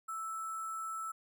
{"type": "tone with sample-and-hold", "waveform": "sine", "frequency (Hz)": 1318.5, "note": "E6", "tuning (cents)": 0, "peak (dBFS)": -37, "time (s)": [0.08, 1.12], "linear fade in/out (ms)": 10, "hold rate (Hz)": 8820, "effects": []}